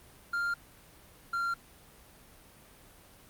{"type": "tone pair in turn", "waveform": "triangle", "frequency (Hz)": [1396.9, 1381.7], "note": ["F6", "F6"], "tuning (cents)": [0, -19], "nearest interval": "unison", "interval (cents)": 19, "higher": "first", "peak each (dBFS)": -27, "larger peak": "neither", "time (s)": [[0.33, 0.54], [1.33, 1.54]], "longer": "neither", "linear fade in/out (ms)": 5, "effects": ["pink hiss -56 dBFS RMS until 3.29 s", "Opus 32 kbps"]}